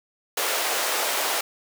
pink high-pass noise, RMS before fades -25 dBFS, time 0.37-1.41 s, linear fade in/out 5 ms, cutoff 460 Hz, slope 24 dB/octave, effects none

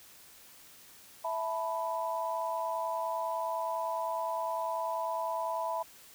sine chord, E suspended fourth, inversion none, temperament just, 659.3 / 879 / 988.9 Hz, E5 / A5 / B5, 0 / -2 / +2 cents, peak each -35 / -38 / -34 dBFS, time 1.24-5.83 s, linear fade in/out 10 ms, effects white hiss -55 dBFS RMS until 6.14 s

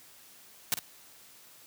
white noise with echo, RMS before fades -27 dBFS, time 0.72-0.74 s, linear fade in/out 0 ms, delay 50 ms, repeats 1, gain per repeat -9 dB, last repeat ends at 0.79 s, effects white hiss -55 dBFS RMS until 1.66 s + high-pass 80 Hz 12 dB/octave

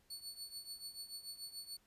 sawtooth tone with tremolo, 4440 Hz, C#8, 2 cents sharp, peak -40 dBFS, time 0.1-1.77 s, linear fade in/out 5 ms, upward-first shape triangle, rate 6.9 Hz, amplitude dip 85%, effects pink hiss -73 dBFS RMS until 1.86 s + resampled to 32000 Hz

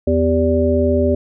harmonic tone with a mistuned harmonic, 83.1 Hz, E2, 15 cents sharp, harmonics 1 / 3 / 5 / 7, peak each -18 / -18 / -18 / -18 dBFS, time 0.07-1.15 s, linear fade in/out 5 ms, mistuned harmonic 5, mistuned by -90 cents, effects none

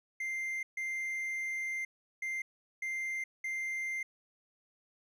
triangle tone bursts at uneven times, 2093 Hz, C7, in tune, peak -32 dBFS, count 5, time 0.2-0.63 / 0.77-1.85 / 2.22-2.42 / 2.82-3.24 / 3.44-4.03 s, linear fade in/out 5 ms, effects none

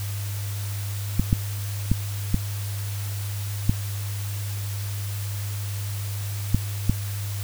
clicks, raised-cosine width 5 ms, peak -6 dBFS, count 7, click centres 1.196 / 1.329 / 1.916 / 2.344 / 3.695 / 6.546 / 6.896 s, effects added 101 Hz sine -27 dBFS peak until 7.43 s + white hiss -38 dBFS RMS until 7.43 s

